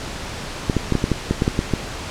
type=clicks; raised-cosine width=3 ms; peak=-4 dBFS; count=11; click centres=0.698 / 0.767 / 0.923 / 0.953 / 1.041 / 1.117 / 1.31 / 1.421 / 1.479 / 1.591 / 1.737 s; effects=pink hiss -30 dBFS RMS until 2.1 s + low-pass 7000 Hz 12 dB/octave